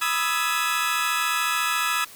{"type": "chord", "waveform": "25% pulse", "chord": "E major seventh", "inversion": "second", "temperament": "equal with one note detuned", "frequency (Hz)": [987.8, 1244.5, 1318.5, 1683.4], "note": ["B5", "D#6", "E6", "G#6"], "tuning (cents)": [0, 0, 0, 23], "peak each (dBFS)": [-27, -24, -22, -24], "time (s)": [0.01, 2.05], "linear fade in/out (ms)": 10, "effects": ["white hiss -45 dBFS RMS until 2.15 s"]}